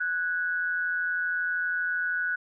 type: tone pair together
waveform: sine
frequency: 1476 / 1648.7 Hz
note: F#6 / G#6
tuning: -5 / -13 cents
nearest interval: major second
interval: 192 cents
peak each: -26 / -34 dBFS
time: 0-2.36 s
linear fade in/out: 10 ms
effects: none